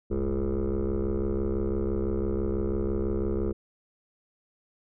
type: tone with frequency modulation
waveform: sine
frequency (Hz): 207.7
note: G#3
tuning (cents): 0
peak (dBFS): -22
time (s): 0.1-3.53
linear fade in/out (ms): 20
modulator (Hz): 66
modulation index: 3.7
effects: tanh soft clip ceiling -24 dBFS